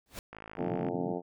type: noise with exponential growth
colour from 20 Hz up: pink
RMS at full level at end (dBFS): -37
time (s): 0.06-0.19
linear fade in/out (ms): 1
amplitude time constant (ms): 27
type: click train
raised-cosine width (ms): 0.5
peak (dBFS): -29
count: 31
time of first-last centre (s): 0.33-0.886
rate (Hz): 54
type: harmonic tone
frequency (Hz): 88.3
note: F2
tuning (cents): +20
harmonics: 2 / 3 / 4 / 5 / 6 / 7 / 8 / 9 / 10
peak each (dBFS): -40 / -39 / -38 / -37 / -44 / -42 / -42 / -44 / -48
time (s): 0.56-1.22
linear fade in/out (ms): 50
type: band-pass noise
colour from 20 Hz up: white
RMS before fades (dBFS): -38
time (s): 0.59-1.14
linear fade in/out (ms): 10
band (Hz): 110 to 330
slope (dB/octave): 96
effects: none